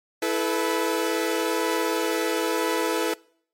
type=chord; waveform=sawtooth; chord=E suspended fourth; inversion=none; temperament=equal with one note detuned; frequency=329.6 / 433.7 / 493.9 Hz; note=E4 / A4 / B4; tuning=0 / -25 / 0 cents; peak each=-23 dBFS; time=0.22-3.14 s; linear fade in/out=5 ms; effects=noise-tail reverb RT60 0.6 s tail -24 dB re dry + MP3 64 kbps